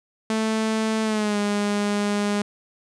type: tone with pitch glide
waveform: sawtooth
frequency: 220 to 205.3 Hz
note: A3 to G#3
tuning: 0 to -20 cents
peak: -17 dBFS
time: 0.3-2.42 s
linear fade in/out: 2 ms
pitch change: -120 cents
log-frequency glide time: 1.03-1.38 s
effects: resampled to 22050 Hz + 9-bit